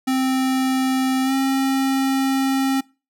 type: tone with pitch glide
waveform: square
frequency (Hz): 261.6 to 268.2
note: C4 to C4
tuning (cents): 0 to +43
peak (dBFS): -18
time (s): 0.07-2.81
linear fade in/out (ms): 10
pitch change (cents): +43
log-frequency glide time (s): 1.23-1.33
effects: noise-tail reverb RT60 0.3 s tail -23 dB re dry